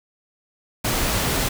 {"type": "noise", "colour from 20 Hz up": "pink", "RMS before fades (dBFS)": -22, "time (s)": [0.84, 1.49], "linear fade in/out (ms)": 10, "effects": []}